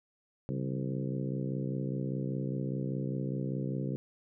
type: harmonic tone with a mistuned harmonic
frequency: 65 Hz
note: C2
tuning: 11 cents flat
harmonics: 2 / 3 / 4 / 5 / 6 / 7 / 8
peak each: -34 / -38 / -40 / -42 / -44 / -45 / -46 dBFS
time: 0.49-3.96 s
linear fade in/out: 0 ms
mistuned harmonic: 2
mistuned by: +110 cents
effects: none